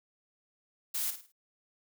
blue noise with echo, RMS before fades -33 dBFS, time 0.94-1.11 s, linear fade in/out 10 ms, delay 53 ms, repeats 4, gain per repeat -9 dB, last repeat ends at 1.322 s, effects none

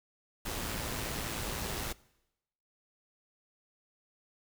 pink noise with amplitude modulation, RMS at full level -35 dBFS, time 0.45-1.93 s, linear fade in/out 10 ms, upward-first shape sine, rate 110 Hz, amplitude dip 40%, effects noise-tail reverb RT60 0.9 s tail -22 dB re dry

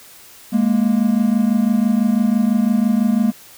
triangle tone pair together, 207.7 / 233.7 Hz, G#3 / A#3, 0 / +5 cents, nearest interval major second, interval 205 cents, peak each -14 dBFS, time 0.52-3.32 s, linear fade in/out 20 ms, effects white hiss -43 dBFS RMS until 3.57 s

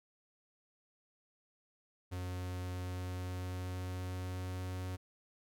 45% pulse tone with pitch glide, 90.8 to 92.01 Hz, F#2 to F#2, -32 to -9 cents, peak -38 dBFS, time 2.11-4.97 s, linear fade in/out 20 ms, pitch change +23 cents, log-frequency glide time 2.7-4.8 s, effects none

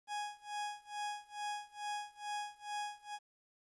40% pulse tone with tremolo, 830.6 Hz, G#5, in tune, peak -36 dBFS, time 0.07-3.19 s, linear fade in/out 50 ms, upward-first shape sine, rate 2.3 Hz, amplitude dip 95%, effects resampled to 22050 Hz + 12-bit

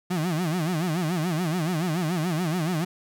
35% pulse tone with vibrato, 168.1 Hz, E3, 34 cents sharp, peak -22 dBFS, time 0.1-2.85 s, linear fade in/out 10 ms, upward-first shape sine, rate 7 Hz, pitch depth 180 cents each way, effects none

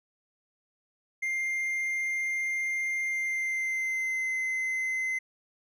triangle tone with pitch glide, 2105 to 2057 Hz, C7 to C7, +10 to -30 cents, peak -26 dBFS, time 1.22-5.19 s, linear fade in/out 10 ms, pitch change -40 cents, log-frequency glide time 3.04-4.37 s, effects none

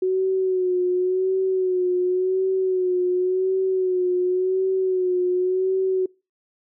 sine tone with vibrato, 370 Hz, F#4, in tune, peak -18 dBFS, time 0.02-6.06 s, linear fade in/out 5 ms, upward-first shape sine, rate 0.91 Hz, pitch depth 43 cents each way, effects noise-tail reverb RT60 0.3 s tail -26 dB re dry

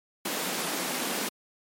pink high-pass noise, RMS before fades -31 dBFS, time 0.25-1.29 s, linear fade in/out 5 ms, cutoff 180 Hz, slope 48 dB/octave, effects MP3 64 kbps

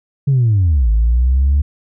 sine linear two-way sweep, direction down then up, 143 to 52.8 to 72.9 Hz, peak -8 dBFS, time 0.27-1.62 s, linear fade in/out 10 ms, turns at 0.9 s, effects tanh soft clip ceiling -7 dBFS

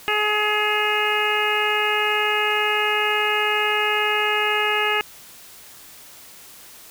harmonic tone with a mistuned harmonic, 422.1 Hz, G#4, 28 cents sharp, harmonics 1 / 2 / 3 / 4 / 5 / 6 / 7, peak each -26 / -26 / -26 / -26 / -26 / -26 / -26 dBFS, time 0.08-5.01 s, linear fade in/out 0 ms, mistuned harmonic 7, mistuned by -54 cents, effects white hiss -44 dBFS RMS until 6.9 s

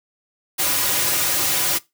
white noise with comb filter, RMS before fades -20 dBFS, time 0.58-1.79 s, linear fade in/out 20 ms, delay 4.5 ms, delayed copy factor -0.9, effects noise-tail reverb RT60 0.2 s tail -20 dB re dry + high-pass 100 Hz 12 dB/octave

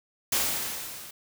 white noise with level ramp, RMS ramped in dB -24 to -44 dBFS, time 0.32-1.11 s, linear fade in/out 5 ms, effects none

